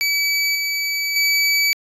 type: tone with level steps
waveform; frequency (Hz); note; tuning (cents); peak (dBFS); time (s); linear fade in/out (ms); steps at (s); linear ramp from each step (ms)
25% pulse; 2290; D7; -44; -13 / -16 / -11; 0.01-1.73; 0; 0.55 / 1.16; 2
effects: resampled to 32000 Hz